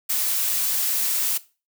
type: noise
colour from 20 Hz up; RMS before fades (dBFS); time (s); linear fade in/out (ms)
blue; -23; 0.09-1.38; 10
effects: noise-tail reverb RT60 0.3 s tail -17 dB re dry